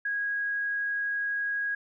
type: tone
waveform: sine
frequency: 1648 Hz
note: G#6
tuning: 14 cents flat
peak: -27 dBFS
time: 0.05-1.75 s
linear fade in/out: 5 ms
effects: none